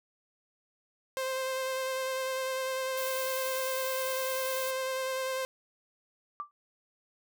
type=tone with vibrato; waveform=sawtooth; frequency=523.3 Hz; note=C5; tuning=in tune; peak=-27 dBFS; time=1.17-5.45 s; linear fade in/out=0 ms; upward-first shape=sine; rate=10 Hz; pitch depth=16 cents each way
type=noise; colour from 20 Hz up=blue; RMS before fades=-39 dBFS; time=2.97-4.71 s; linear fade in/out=5 ms
type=tone with exponential decay; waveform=sine; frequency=1173 Hz; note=D6; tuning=2 cents flat; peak=-30 dBFS; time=6.4-6.51 s; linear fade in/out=0 ms; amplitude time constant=23 ms
effects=none